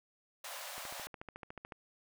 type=high-pass noise; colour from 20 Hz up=pink; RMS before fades=-45 dBFS; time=0.44-1.07 s; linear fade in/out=5 ms; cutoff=530 Hz; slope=96 dB/octave
type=click train; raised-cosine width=0.5 ms; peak=-30 dBFS; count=14; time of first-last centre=0.78-1.722 s; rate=13.8 Hz
effects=none